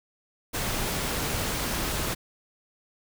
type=noise; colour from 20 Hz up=pink; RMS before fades=-29 dBFS; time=0.53-2.15 s; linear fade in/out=20 ms; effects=none